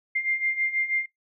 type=beating tone pair; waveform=sine; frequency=2100 / 2106.2 Hz; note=C7 / C7; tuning=+6 / +11 cents; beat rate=6.2 Hz; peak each=-29 / -25 dBFS; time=0.15-1.06 s; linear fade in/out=10 ms; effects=noise-tail reverb RT60 0.2 s tail -26 dB re dry